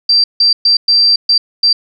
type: tone bursts at uneven times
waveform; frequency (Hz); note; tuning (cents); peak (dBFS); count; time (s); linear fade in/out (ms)
sine; 4699; D8; 0; -6; 6; 0.09-0.24 / 0.4-0.53 / 0.65-0.77 / 0.88-1.16 / 1.29-1.38 / 1.63-1.73; 5
effects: none